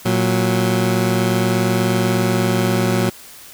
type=tone pair together; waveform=20% pulse; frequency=116.54 / 185 Hz; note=A#2 / F#3; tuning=0 / 0 cents; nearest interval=minor sixth; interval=800 cents; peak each=-13 dBFS; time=0.05-3.1 s; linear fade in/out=10 ms; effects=white hiss -40 dBFS RMS until 3.53 s